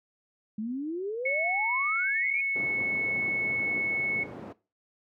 sine exponential sweep, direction up, 207.7 to 2487 Hz, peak -30 dBFS, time 0.58-2.41 s, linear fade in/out 5 ms
sine tone, 2202 Hz, C#7, 12 cents flat, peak -25 dBFS, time 1.25-4.24 s, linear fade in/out 10 ms
white band-pass noise, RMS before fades -41 dBFS, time 2.55-4.53 s, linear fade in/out 10 ms, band 130 to 450 Hz, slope 12 dB/octave
effects noise-tail reverb RT60 0.3 s tail -19 dB re dry

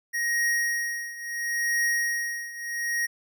square tone with tremolo, 1880 Hz, A#6, 14 cents sharp, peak -22 dBFS, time 0.13-3.07 s, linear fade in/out 20 ms, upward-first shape triangle, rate 0.73 Hz, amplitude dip 85%, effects none

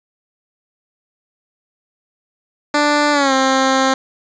10% pulse tone with pitch glide, 294.3 to 265.2 Hz, D4 to C4, +4 to +23 cents, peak -4 dBFS, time 2.74-3.94 s, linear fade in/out 5 ms, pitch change -181 cents, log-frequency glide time 3.12-3.33 s, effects resampled to 16000 Hz + 7-bit

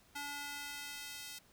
square tone with high-pass filter sweep, 287.8 Hz, D4, 35 cents flat, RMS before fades -45 dBFS, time 0.15-1.39 s, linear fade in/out 10 ms, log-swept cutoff 970 to 3400 Hz, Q 0.78, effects pink hiss -66 dBFS RMS until 1.52 s

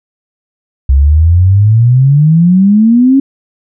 sine exponential sweep, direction up, 65.2 to 277.1 Hz, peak -3 dBFS, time 0.89-3.2 s, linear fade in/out 5 ms, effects none

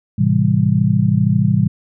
sine chord, A minor seventh, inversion none, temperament just, 110 / 132 / 165 / 198 Hz, A2 / C3 / E3 / G3, 0 / +16 / +2 / +18 cents, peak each -17 dBFS, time 0.18-1.68 s, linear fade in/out 10 ms, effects none

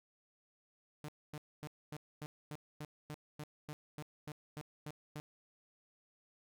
sawtooth tone bursts, 150 Hz, D3, 37 cents sharp, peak -39 dBFS, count 15, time 1.04-5.2 s, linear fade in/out 0 ms, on 44 ms, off 250 ms, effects none

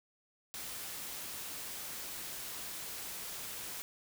white noise, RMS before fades -43 dBFS, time 0.54-3.82 s, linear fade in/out 0 ms, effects none

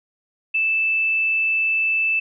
sine tone, 2637 Hz, E7, in tune, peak -17 dBFS, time 0.54-2.2 s, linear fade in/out 10 ms, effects none

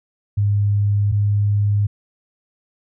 sine tone pair in turn, 102.2 / 102.69 Hz, G#2 / G#2, -27 / -19 cents, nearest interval unison, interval 8 cents, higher second, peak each -14 dBFS, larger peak neither, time 0.37-1.12 / 1.12-1.87 s, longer neither, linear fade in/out 10 ms, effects none

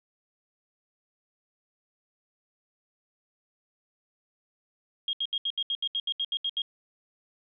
sine tone bursts, 3251 Hz, G#7, 38 cents flat, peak -26 dBFS, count 13, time 5.08-6.619 s, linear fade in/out 2 ms, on 51 ms, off 73 ms, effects none

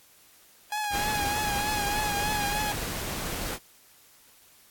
sawtooth tone with vibrato, 830.6 Hz, G#5, in tune, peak -24 dBFS, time 0.72-2.72 s, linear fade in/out 2 ms, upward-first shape triangle, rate 3.3 Hz, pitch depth 51 cents each way
pink noise, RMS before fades -33 dBFS, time 0.9-3.59 s, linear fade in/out 50 ms
effects white hiss -57 dBFS RMS until 4.7 s + AAC 64 kbps

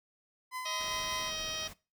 30% pulse tone with tremolo, 1017 Hz, C6, 50 cents flat, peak -33 dBFS, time 0.51-1.32 s, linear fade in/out 50 ms, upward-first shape sine, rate 5.1 Hz, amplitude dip 35%
harmonic tone, 630 Hz, D#5, 21 cents sharp, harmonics 1 / 2 / 3 / 4 / 5 / 6 / 7 / 8 / 9, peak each -46 / -47 / -47 / -44 / -40 / -44 / -49 / -45 / -42 dBFS, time 0.65-1.68 s, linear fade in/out 10 ms
pink noise, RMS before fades -48 dBFS, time 0.79-1.74 s, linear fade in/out 20 ms
effects noise-tail reverb RT60 0.3 s tail -21 dB re dry

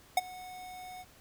square tone with ADSR envelope, 735 Hz, F#5, 12 cents flat, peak -21 dBFS, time 0.17-1.05 s, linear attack 4 ms, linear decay 26 ms, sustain -23 dB, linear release 40 ms, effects pink hiss -59 dBFS RMS until 1.2 s

